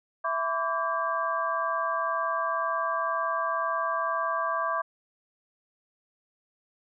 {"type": "tone cluster", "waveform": "sine", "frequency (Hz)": [661, 1010, 1152, 1599], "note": ["E5", "B5", "D6", "G6"], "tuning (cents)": [5, 39, -34, 34], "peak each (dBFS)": [-32, -33, -28, -34], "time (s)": [0.24, 4.82], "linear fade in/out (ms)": 10, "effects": []}